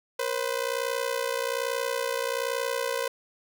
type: ring-modulated tone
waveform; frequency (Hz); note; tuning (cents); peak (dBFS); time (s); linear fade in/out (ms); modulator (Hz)
sawtooth; 506; B4; +42; -20; 0.19-3.08; 5; 30.6
effects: none